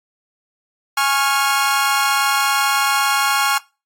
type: chord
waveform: sawtooth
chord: Db major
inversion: second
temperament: equal with one note detuned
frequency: 830.6 / 1096 / 1396.9 Hz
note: Ab5 / Db6 / F6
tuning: 0 / -20 / 0 cents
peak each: -16 dBFS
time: 0.97-3.58 s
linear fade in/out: 5 ms
effects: noise-tail reverb RT60 0.3 s tail -23 dB re dry + AAC 48 kbps